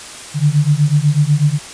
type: beating tone pair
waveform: sine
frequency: 143.7 / 151.8 Hz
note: D3 / D#3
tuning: -37 / -42 cents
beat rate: 8.1 Hz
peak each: -13 dBFS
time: 0.34-1.59 s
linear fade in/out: 50 ms
effects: white hiss -32 dBFS RMS until 1.73 s + resampled to 22050 Hz